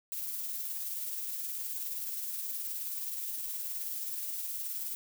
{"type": "noise with tremolo", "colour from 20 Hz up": "violet", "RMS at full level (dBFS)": -36, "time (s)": [0.12, 4.95], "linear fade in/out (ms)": 0, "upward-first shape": "sine", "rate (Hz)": 19, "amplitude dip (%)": 30, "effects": []}